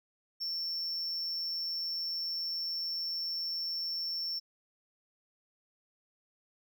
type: tone with amplitude modulation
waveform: triangle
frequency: 5420 Hz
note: E8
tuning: 47 cents sharp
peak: -30 dBFS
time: 0.4-4.4 s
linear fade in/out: 20 ms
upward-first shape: sine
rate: 167 Hz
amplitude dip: 40%
effects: none